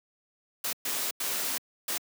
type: noise bursts at uneven times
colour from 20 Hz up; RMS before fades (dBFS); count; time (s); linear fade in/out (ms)
white; -31; 4; 0.64-0.73 / 0.85-1.11 / 1.2-1.58 / 1.88-1.98; 5
effects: high-pass 200 Hz 12 dB/octave